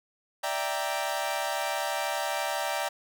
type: chord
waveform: sawtooth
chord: E half-diminished seventh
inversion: third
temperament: equal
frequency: 587.3 / 659.3 / 784 / 932.3 Hz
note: D5 / E5 / G5 / Bb5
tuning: 0 / 0 / 0 / 0 cents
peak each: -30 / -31 / -29 / -31 dBFS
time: 0.43-2.89 s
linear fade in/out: 10 ms
effects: none